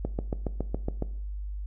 click train, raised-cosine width 2 ms, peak -16 dBFS, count 8, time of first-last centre 0.05-1.024 s, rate 7.19 Hz, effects noise-tail reverb RT60 0.6 s tail -17 dB re dry + added 50 Hz sine -32 dBFS peak until 1.66 s

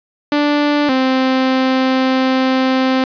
sawtooth tone pair in turn, 293 / 261 Hz, D4 / C4, -4 / -4 cents, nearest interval major second, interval 200 cents, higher first, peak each -8 dBFS, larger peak neither, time 0.32-0.89 / 0.89-3.04 s, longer second, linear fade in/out 2 ms, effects resampled to 11025 Hz + 8-bit

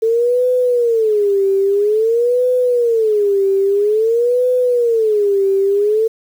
sine tone with vibrato, 442.4 Hz, A4, 9 cents sharp, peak -11 dBFS, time 0.02-6.08 s, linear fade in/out 10 ms, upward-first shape sine, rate 0.5 Hz, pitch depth 220 cents each way, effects 7-bit

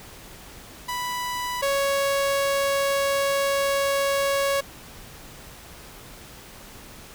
sawtooth tone pair in turn, 987.8 / 555.4 Hz, B5 / C#5, 0 / +3 cents, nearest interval minor seventh, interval 997 cents, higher first, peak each -23 / -17 dBFS, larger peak second, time 0.88-1.62 / 1.62-4.61 s, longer second, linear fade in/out 10 ms, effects pink hiss -44 dBFS RMS until 7.14 s

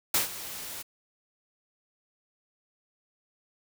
white noise with ADSR envelope, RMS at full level -23 dBFS, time 0.14-0.83 s, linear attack 4 ms, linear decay 130 ms, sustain -16 dB, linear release 17 ms, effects none

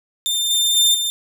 sawtooth tone with level steps, 3595 Hz, A7, 36 cents sharp, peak -15 / -12 / -9 / -16 dBFS, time 0.26-1.1 s, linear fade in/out 0 ms, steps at 0.5 / 0.76 / 0.94 s, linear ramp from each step 10 ms, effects none

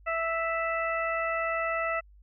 harmonic tone, 659.3 Hz, E5, in tune, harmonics 1 / 2 / 3 / 4, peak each -31 / -31 / -33 / -37 dBFS, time 0.06-2.01 s, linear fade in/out 20 ms, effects added 50 Hz sine -52 dBFS peak until 2.22 s

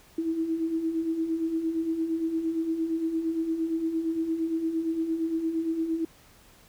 sine beating tone pair, 318.7 / 327.4 Hz, D#4 / E4, +42 / -12 cents, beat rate 8.7 Hz, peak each -34 / -26 dBFS, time 0.18-6.05 s, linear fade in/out 5 ms, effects pink hiss -56 dBFS RMS until 6.68 s

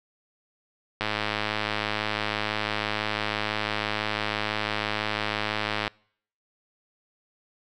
click train, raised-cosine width 0.3 ms, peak -10 dBFS, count 517, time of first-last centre 1.01-5.878 s, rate 106 Hz, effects noise-tail reverb RT60 0.6 s tail -26 dB re dry

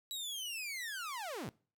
sawtooth linear sweep, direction down, 3914 to 91.3 Hz, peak -36 dBFS, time 0.11-1.49 s, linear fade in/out 0 ms, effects noise-tail reverb RT60 0.4 s tail -22 dB re dry

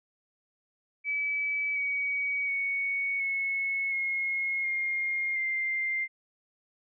sine tone with pitch steps, 2294 / 2260 / 2226 / 2193 / 2160 / 2128 / 2096 Hz, D7 / C#7 / C#7 / C#7 / C#7 / C7 / C7, -41 / +33 / +7 / -19 / -45 / +29 / +2 cents, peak -27 dBFS, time 1.04-6.08 s, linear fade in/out 50 ms, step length 720 ms, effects none

